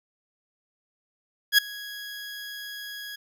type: tone with ADSR envelope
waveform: 20% pulse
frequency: 1661.2 Hz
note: G#6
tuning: in tune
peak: -8 dBFS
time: 1.52-3.16 s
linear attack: 62 ms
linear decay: 6 ms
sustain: -23 dB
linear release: 9 ms
effects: none